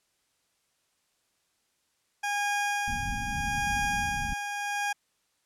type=tone with tremolo; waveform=20% pulse; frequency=817 Hz; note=G#5; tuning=29 cents flat; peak=-21 dBFS; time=2.23-4.93 s; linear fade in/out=10 ms; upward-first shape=sine; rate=0.79 Hz; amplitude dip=50%
type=low-pass noise; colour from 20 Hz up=pink; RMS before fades=-36 dBFS; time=2.87-4.34 s; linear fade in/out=10 ms; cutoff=270 Hz; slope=96 dB/octave
effects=white hiss -73 dBFS RMS until 5.45 s + low-pass 10000 Hz 12 dB/octave